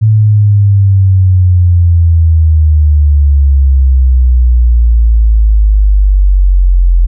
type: exponential sweep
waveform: sine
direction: down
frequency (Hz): 110 to 42.93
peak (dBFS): -3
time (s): 0.01-7.07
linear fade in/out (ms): 20
effects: none